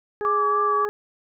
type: harmonic tone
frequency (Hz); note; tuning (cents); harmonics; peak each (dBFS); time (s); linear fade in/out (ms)
416.3; G#4; +4; 1 / 2 / 3 / 4; -25 / -35 / -40 / -37; 0.21-0.89; 0
type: tone with vibrato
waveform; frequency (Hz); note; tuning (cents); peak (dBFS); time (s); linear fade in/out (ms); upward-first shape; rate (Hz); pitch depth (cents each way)
sine; 1161; D6; -20; -19; 0.25-0.85; 0; triangle; 3.4; 34
effects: none